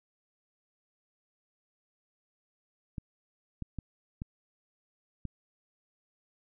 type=clicks; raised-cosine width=5 ms; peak=-24 dBFS; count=5; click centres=2.982 / 3.623 / 3.787 / 4.219 / 5.253 s; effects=none